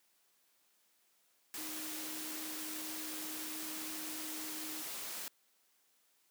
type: tone in noise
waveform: sine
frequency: 311.1 Hz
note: D#4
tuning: in tune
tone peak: -47 dBFS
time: 1.58-4.82 s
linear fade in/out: 0 ms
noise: white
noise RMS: -43 dBFS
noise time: 1.54-5.28 s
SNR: -7 dB
effects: white hiss -73 dBFS RMS until 6.3 s + high-pass 200 Hz 12 dB/octave